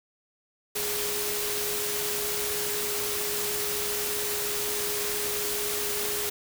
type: tone in noise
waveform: sine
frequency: 415.3 Hz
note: G#4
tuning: in tune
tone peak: -34 dBFS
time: 0.75-6.3 s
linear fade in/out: 10 ms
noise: white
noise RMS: -30 dBFS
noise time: 0.75-6.3 s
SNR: -7 dB
effects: none